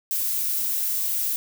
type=noise; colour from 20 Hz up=violet; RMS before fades=-25 dBFS; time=0.11-1.36 s; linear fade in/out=0 ms; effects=none